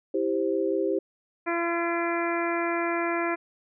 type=chord; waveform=sine; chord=C major; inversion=first; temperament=just; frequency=327 / 392.4 / 523.3 Hz; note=E4 / G4 / C5; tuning=-14 / +2 / 0 cents; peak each=-28 / -26 / -29 dBFS; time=0.14-0.99 s; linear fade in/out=5 ms
type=harmonic tone; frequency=340 Hz; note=F4; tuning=46 cents flat; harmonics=1 / 2 / 3 / 4 / 5 / 6 / 7; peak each=-28 / -31 / -33 / -34 / -35 / -36 / -36 dBFS; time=1.46-3.36 s; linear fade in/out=20 ms
effects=none